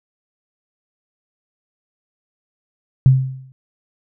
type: tone with exponential decay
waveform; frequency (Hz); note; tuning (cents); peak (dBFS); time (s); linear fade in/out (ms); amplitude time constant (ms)
sine; 131.5; C3; +9; -4; 3.06-3.52; 0; 100
effects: none